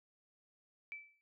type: tone with exponential decay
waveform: sine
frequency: 2317 Hz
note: D7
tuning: 24 cents flat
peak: -40 dBFS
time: 0.92-1.21 s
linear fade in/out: 0 ms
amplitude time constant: 63 ms
effects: none